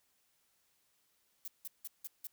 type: noise bursts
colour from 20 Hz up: violet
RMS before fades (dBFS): -43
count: 5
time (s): 1.45-2.27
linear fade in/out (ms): 2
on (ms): 28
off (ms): 170
effects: white hiss -75 dBFS RMS until 2.32 s